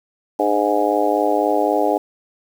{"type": "harmonic tone with a mistuned harmonic", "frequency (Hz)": 103.83, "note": "G#2", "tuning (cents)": 0, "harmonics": [3, 4, 5, 6, 7, 8], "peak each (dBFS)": [-22, -22, -22, -22, -22, -22], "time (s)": [0.39, 1.98], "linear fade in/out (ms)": 5, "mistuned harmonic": 3, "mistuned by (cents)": -47, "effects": ["7-bit"]}